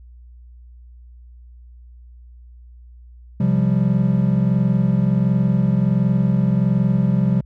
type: chord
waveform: triangle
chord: C suspended fourth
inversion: none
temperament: equal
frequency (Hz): 130.81 / 174.61 / 196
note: C3 / F3 / G3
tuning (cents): 0 / 0 / 0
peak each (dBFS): -17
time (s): 3.4-7.41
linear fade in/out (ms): 5
effects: added 60 Hz sine -40 dBFS peak until 7.45 s